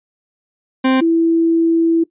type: tone pair in turn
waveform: 40% pulse / sine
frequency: 261.6 / 330.7 Hz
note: C4 / E4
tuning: 0 / +6 cents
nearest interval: major third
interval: 406 cents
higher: second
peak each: -10 dBFS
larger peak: neither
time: 0.84-1.01 / 1.01-2.04 s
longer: second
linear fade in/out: 10 ms
effects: noise-tail reverb RT60 0.1 s tail -18 dB re dry + resampled to 8000 Hz